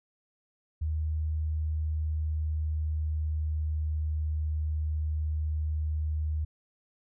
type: tone with pitch glide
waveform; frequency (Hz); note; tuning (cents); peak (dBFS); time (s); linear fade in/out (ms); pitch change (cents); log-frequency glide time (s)
sine; 77.78 to 76.98; D#2 to D#2; 0 to -18; -27; 0.81-6.45; 10; -18; 1.22-4.31
effects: none

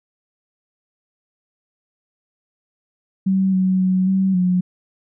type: tone with pitch steps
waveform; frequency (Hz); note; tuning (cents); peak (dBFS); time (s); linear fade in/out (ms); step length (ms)
sine; 191 / 187 / 186 / 191 / 181.3; G3 / F#3 / F#3 / G3 / F#3; -45 / +19 / +9 / -45 / -35; -14; 3.26-4.61; 10; 270
effects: none

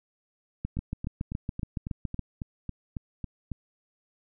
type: two click trains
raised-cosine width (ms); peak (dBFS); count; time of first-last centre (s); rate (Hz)
5; -21 / -18; 11 / 12; 0.77-3.517 / 0.65-2.193; 3.64 / 7.13
effects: none

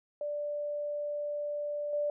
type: tone with level steps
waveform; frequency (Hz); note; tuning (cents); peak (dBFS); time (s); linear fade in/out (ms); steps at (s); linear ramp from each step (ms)
sine; 587.3; D5; 0; -32 / -28; 0.21-2.1; 2; 1.93; 2
effects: none

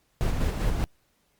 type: noise with tremolo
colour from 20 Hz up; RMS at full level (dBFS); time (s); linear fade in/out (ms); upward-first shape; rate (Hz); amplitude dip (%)
brown; -24; 0.21-0.84; 0; square; 5.1; 35
effects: pink hiss -69 dBFS RMS until 1.39 s + Opus 48 kbps

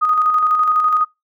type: tone with tremolo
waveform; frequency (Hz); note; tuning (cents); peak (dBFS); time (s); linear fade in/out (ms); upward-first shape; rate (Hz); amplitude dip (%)
sine; 1244.5; D#6; 0; -11; 0.01-1.05; 20; square; 12; 35
effects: noise-tail reverb RT60 0.2 s tail -23 dB re dry

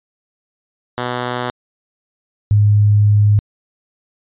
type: tone pair in turn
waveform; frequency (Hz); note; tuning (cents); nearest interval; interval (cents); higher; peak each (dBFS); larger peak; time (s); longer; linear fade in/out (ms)
5% pulse / sine; 123.47 / 103.95; B2 / G#2; 0 / +2; minor third; 298; first; -8; neither; 0.98-1.5 / 2.51-3.39; second; 0
effects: resampled to 8000 Hz

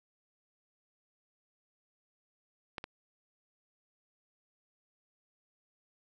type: clicks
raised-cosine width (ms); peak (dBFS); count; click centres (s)
0.3; -21 / -24; 2; 2.782 / 2.841
effects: none

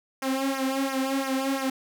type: tone with flanger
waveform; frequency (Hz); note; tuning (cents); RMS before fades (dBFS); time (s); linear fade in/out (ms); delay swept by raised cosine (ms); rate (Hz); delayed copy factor
sawtooth; 268.2; C4; +43; -27; 0.22-1.7; 5; 0.24 to 3.24; 2.9; -1
effects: none

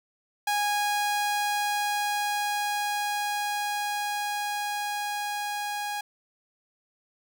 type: tone with level ramp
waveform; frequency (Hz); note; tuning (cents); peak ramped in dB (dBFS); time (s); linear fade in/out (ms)
sawtooth; 825; G#5; -12; -20 to -26; 0.47-6.01; 5
effects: none

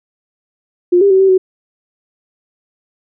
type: tone with pitch steps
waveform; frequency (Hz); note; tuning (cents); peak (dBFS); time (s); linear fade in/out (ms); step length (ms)
sine; 354.7 / 399.1 / 380.4 / 385.1 / 374.1; F4 / G4 / F#4 / G4 / F#4; +27 / +31 / +48 / -31 / +19; -6; 0.92-1.38; 10; 92
effects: none

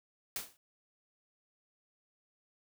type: noise with exponential decay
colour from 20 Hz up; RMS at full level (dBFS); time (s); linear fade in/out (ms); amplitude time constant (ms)
white; -34; 0.36-0.57; 1; 45
effects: none

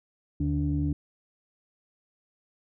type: tone cluster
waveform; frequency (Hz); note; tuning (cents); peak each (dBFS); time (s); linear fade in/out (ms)
sine; 76.4 / 148.3 / 289.7; D#2 / D3 / D4; -31 / +17 / -24; -28; 0.4-0.93; 5
effects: tanh soft clip ceiling -16 dBFS

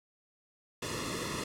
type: noise with comb filter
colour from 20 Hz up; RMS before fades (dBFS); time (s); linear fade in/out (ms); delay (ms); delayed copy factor
pink; -36; 0.82-1.44; 5; 1.3; -0.95
effects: low-pass 9000 Hz 12 dB/octave

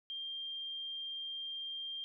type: tone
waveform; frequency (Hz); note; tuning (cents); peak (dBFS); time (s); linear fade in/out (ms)
sine; 3189; G7; +29; -39; 0.1-2.04; 0
effects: none

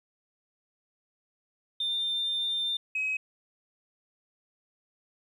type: tone pair in turn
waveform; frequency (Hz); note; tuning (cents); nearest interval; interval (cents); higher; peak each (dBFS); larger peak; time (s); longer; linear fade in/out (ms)
sine; 3598 / 2544; A7 / D#7; +38 / +38; tritone; 600; first; -26; neither; 1.8-2.77 / 2.95-3.17; first; 5
effects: tanh soft clip ceiling -23 dBFS + 11-bit

